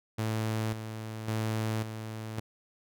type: tone with tremolo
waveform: sawtooth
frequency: 110 Hz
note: A2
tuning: in tune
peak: -25 dBFS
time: 0.18-2.4 s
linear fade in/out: 10 ms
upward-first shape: square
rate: 0.91 Hz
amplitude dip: 60%
effects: none